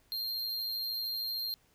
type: tone with amplitude modulation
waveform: square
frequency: 4197 Hz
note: C8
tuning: 5 cents sharp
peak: -32 dBFS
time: 0.12-1.54 s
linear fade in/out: 0 ms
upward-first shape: sine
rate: 113 Hz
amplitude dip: 40%
effects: pink hiss -68 dBFS RMS until 1.74 s